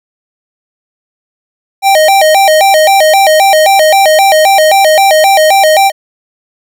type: tone with vibrato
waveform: square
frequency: 698.5 Hz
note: F5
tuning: in tune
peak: -4 dBFS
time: 1.82-5.92 s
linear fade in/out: 50 ms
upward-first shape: square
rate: 3.8 Hz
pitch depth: 200 cents each way
effects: none